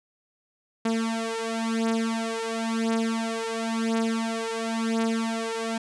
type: beating tone pair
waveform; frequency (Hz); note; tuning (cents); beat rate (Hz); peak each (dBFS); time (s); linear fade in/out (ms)
sawtooth; 225.8 / 226.76; A3 / A#3; +45 / -48; 0.96; -24; 0.85-5.78; 5
effects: resampled to 22050 Hz